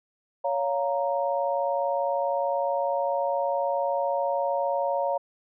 sine chord, Bb minor, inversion first, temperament just, 559.4 / 699.2 / 932.3 Hz, Db5 / F5 / Bb5, +16 / +2 / 0 cents, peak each -26 / -29 / -29 dBFS, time 0.44-5.18 s, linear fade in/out 10 ms, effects none

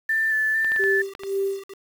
sine tone with vibrato, 1762 Hz, A6, 2 cents sharp, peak -19 dBFS, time 0.09-1.02 s, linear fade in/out 5 ms, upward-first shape square, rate 2.2 Hz, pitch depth 16 cents each way
clicks, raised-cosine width 0.3 ms, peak -19 dBFS, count 6, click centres 0.646 / 0.719 / 0.762 / 0.839 / 1.151 / 1.235 s
sine tone with tremolo, 392 Hz, G4, in tune, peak -20 dBFS, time 0.79-1.74 s, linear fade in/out 10 ms, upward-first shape sine, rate 2 Hz, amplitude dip 95%
effects 7-bit

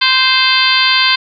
harmonic tone with a mistuned harmonic, 521 Hz, C5, 7 cents flat, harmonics 2 / 3 / 4 / 5 / 6 / 7 / 8 / 9, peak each -17 / -17 / -17 / -17 / -17 / -17 / -17 / -17 dBFS, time 0.01-1.16 s, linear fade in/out 10 ms, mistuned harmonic 7, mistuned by -38 cents, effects none

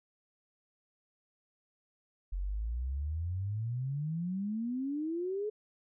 sine exponential sweep, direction up, 43.65 to 432.6 Hz, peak -32 dBFS, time 2.32-5.5 s, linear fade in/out 10 ms, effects none

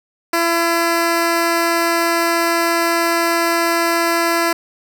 10% pulse tone, 336.9 Hz, E4, 38 cents sharp, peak -6 dBFS, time 0.33-4.53 s, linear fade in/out 5 ms, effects none

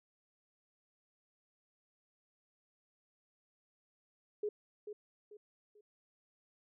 sine tone with echo, 418.2 Hz, G#4, 12 cents sharp, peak -33 dBFS, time 4.43-4.49 s, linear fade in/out 5 ms, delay 440 ms, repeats 3, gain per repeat -9 dB, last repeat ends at 5.81 s, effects none

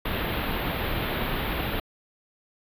pink band-stop noise, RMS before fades -28 dBFS, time 0.05-1.8 s, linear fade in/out 5 ms, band 3800 to 13000 Hz, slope 48 dB/octave, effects resampled to 32000 Hz

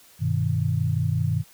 sine chord, G augmented, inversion none, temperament equal, 98 / 123.47 / 155.56 Hz, G2 / B2 / D#3, 0 / 0 / 0 cents, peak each -25 dBFS, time 0.19-1.44 s, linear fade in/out 50 ms, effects white hiss -53 dBFS RMS until 1.53 s

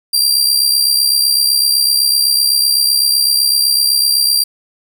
sawtooth tone with amplitude modulation, 4730 Hz, D8, 12 cents sharp, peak -5 dBFS, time 0.13-4.44 s, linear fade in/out 10 ms, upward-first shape sine, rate 67.9 Hz, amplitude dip 55%, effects 7-bit

